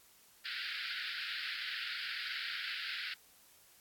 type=band-pass noise; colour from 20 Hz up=pink; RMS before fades=-41 dBFS; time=0.45-3.14 s; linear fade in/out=5 ms; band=1400 to 4900 Hz; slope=96 dB/octave; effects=white hiss -63 dBFS RMS until 3.8 s + AAC 64 kbps